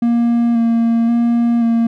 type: tone with vibrato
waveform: triangle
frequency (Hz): 233.1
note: A#3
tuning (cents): 0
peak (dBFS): -9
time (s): 0.02-1.87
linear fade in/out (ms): 5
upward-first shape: square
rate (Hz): 0.94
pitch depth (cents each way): 17
effects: none

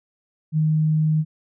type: tone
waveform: sine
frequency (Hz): 155.56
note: D#3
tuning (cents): 0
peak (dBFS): -16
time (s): 0.52-1.25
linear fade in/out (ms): 50
effects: none

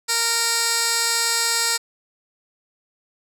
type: tone with band-pass filter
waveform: 15% pulse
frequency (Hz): 463.5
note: A#4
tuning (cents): -10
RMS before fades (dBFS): -21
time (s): 0.08-1.78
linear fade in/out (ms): 20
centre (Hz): 6800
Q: 1.1
effects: none

